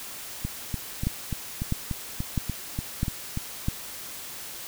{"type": "two click trains", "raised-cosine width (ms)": 5, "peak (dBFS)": [-16, -12], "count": [11, 5], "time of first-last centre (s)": [[0.45, 3.374], [1.07, 3.684]], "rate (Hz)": [3.42, 1.53], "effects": ["white hiss -39 dBFS RMS until 4.67 s"]}